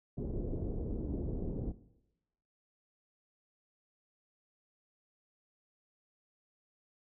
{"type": "low-pass noise", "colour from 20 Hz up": "pink", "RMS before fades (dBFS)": -37, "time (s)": [0.17, 1.72], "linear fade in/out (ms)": 10, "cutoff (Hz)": 450, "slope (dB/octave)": 24, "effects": ["noise-tail reverb RT60 0.9 s tail -17 dB re dry"]}